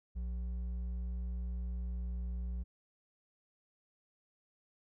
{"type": "tone with hard clipping", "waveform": "sine", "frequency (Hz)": 60.1, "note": "B1", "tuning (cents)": -46, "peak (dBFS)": -37, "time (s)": [0.15, 2.64], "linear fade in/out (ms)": 20, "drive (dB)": 5, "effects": []}